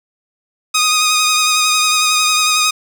10% pulse tone with vibrato, 1244.5 Hz, D#6, in tune, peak -3 dBFS, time 0.74-2.71 s, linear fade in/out 10 ms, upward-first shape sine, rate 11 Hz, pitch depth 24 cents each way, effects none

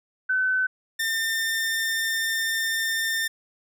sine / sawtooth tone pair in turn, 1517 / 1804 Hz, F#6 / A6, +43 / +43 cents, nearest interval minor third, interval 300 cents, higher second, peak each -20 dBFS, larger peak neither, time 0.29-0.67 / 0.99-3.28 s, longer second, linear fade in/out 10 ms, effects none

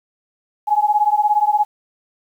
sine beating tone pair, 830.6 / 847.6 Hz, G#5 / G#5, 0 / +35 cents, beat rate 17 Hz, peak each -16 dBFS, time 0.67-1.65 s, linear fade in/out 20 ms, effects 8-bit

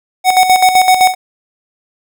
square tone with tremolo, 743 Hz, F#5, 7 cents sharp, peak -5 dBFS, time 0.24-1.15 s, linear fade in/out 50 ms, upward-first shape square, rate 7.8 Hz, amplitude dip 60%, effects none

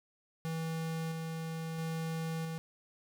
square tone with tremolo, 162.4 Hz, E3, 26 cents flat, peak -35 dBFS, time 0.45-2.58 s, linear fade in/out 0 ms, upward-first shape square, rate 0.75 Hz, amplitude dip 25%, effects none

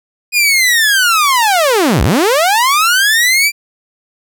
sawtooth linear two-way sweep, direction down then up, 2489 to 51 to 2380 Hz, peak -5 dBFS, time 0.32-3.52 s, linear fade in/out 50 ms, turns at 2.03 s, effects none

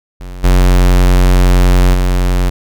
square tone with level steps, 45.35 Hz, F#1, 34 cents flat, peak -25 / -6 / -10 dBFS, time 0.2-2.5 s, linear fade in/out 10 ms, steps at 0.43 / 1.93 s, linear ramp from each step 20 ms, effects none

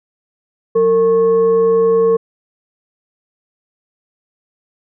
sine tone with frequency modulation, 455.2 Hz, A#4, 41 cents flat, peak -9 dBFS, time 0.75-2.17 s, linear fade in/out 10 ms, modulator 638 Hz, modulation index 0.34, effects none

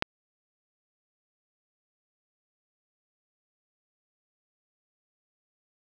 click, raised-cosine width 0.3 ms, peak -8 dBFS, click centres 0.024 s, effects none

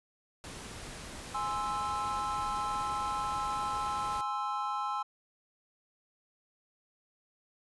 pink noise, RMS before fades -44 dBFS, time 0.44-4.21 s, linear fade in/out 0 ms
triangle chord, Ab augmented, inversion none, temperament equal, 830.6 / 1046.5 / 1318.5 Hz, Ab5 / C6 / E6, 0 / 0 / 0 cents, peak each -34 dBFS, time 1.34-5.03 s, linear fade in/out 10 ms
effects resampled to 24000 Hz

